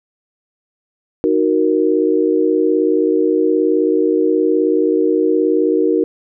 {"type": "chord", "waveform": "sine", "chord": "D# minor", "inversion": "none", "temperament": "equal", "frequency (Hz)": [311.1, 370, 466.2], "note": ["D#4", "F#4", "A#4"], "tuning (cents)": [0, 0, 0], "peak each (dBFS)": -16, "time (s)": [1.24, 6.04], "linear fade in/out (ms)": 0, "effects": []}